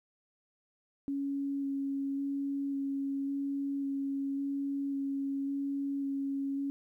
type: tone with vibrato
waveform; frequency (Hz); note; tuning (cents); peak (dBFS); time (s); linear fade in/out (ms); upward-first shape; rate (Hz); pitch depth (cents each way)
sine; 277.2; C#4; 0; -31; 1.08-6.7; 0; square; 0.91; 9
effects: 12-bit